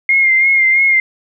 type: tone with vibrato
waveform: sine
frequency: 2124 Hz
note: C7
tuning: 25 cents sharp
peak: -8 dBFS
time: 0.09-1 s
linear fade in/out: 2 ms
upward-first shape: sine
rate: 3 Hz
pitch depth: 38 cents each way
effects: none